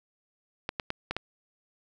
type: clicks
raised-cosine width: 0.3 ms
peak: -14 dBFS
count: 5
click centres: 0.691 / 0.798 / 0.904 / 1.11 / 1.166 s
effects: none